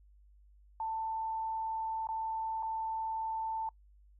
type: tone with dropouts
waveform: sine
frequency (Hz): 889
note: A5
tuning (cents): +18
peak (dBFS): -33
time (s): 0.8-3.69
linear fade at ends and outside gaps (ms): 2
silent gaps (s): 2.071-2.088 / 2.626-2.63
effects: noise-tail reverb RT60 0.1 s tail -25 dB re dry + added 50 Hz sine -58 dBFS peak until 4.19 s